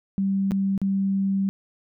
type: tone with dropouts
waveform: sine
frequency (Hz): 194.9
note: G3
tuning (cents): -10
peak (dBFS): -20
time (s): 0.18-1.49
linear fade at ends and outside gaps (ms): 0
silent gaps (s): 0.51-0.518 / 0.778-0.816
effects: none